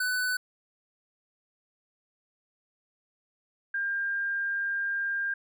square / sine tone pair in turn, 1498 / 1600.7 Hz, F#6 / G6, +21 / +36 cents, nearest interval minor second, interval 115 cents, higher second, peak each -27 / -27 dBFS, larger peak neither, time 0-0.37 / 3.74-5.34 s, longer second, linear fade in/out 5 ms, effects none

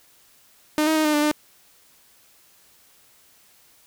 sawtooth tone with pitch steps, 304.6 / 315.6 / 311.3 / 302.8 / 295.9 / 300.8 Hz, D#4 / D#4 / D#4 / D#4 / D4 / D4, -37 / +25 / +1 / -47 / +13 / +42 cents, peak -14 dBFS, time 0.78-1.314 s, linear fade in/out 0 ms, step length 89 ms, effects white hiss -56 dBFS RMS until 3.86 s

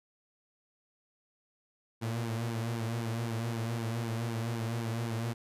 sawtooth tone with flanger, 115.2 Hz, A#2, 20 cents flat, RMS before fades -34 dBFS, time 2.01-5.34 s, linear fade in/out 20 ms, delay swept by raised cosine 1.5 to 6.5 ms, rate 3.9 Hz, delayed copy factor -0.65, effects resampled to 32000 Hz

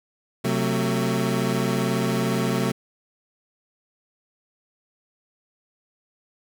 25% pulse chord, F# diminished, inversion second, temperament equal with one note detuned, 130.81 / 185 / 223.7 Hz, C3 / F#3 / A3, 0 / 0 / +29 cents, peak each -22 dBFS, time 0.44-2.72 s, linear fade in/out 10 ms, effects none

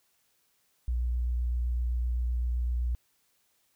sine tone with vibrato, 60.4 Hz, B1, 38 cents flat, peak -26 dBFS, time 0.88-2.95 s, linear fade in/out 0 ms, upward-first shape sine, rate 7.8 Hz, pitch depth 15 cents each way, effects white hiss -71 dBFS RMS until 3.75 s

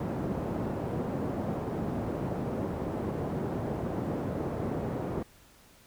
pink band-pass noise, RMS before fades -33 dBFS, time 0-5.23 s, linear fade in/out 5 ms, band 110 to 620 Hz, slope 12 dB/octave, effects pink hiss -58 dBFS RMS until 5.86 s

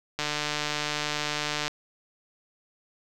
click train, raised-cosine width 0.2 ms, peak -11 dBFS, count 223, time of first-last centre 0.19-1.68 s, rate 149 Hz, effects none

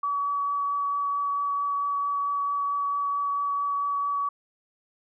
sine tone with vibrato, 1138 Hz, C#6, 45 cents sharp, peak -24 dBFS, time 0.03-4.29 s, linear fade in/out 5 ms, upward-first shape triangle, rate 4.5 Hz, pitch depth 10 cents each way, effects none

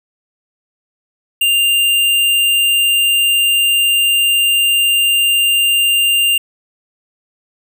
square tone, 2794 Hz, F7, in tune, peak -11 dBFS, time 1.41-6.38 s, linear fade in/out 5 ms, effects none

